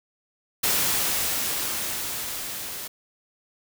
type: noise with level ramp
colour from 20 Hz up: white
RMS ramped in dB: -22 to -35 dBFS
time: 0.63-2.88 s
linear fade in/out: 10 ms
effects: none